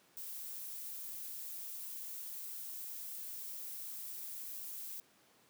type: noise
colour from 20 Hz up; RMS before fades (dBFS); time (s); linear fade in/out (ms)
violet; -45; 0.17-5; 0
effects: pink hiss -67 dBFS RMS until 5.49 s + high-pass 200 Hz 12 dB/octave